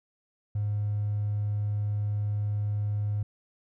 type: tone with hard clipping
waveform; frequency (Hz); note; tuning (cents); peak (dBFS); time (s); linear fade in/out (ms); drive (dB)
triangle; 103.83; G#2; 0; -26; 0.55-3.23; 5; 3
effects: none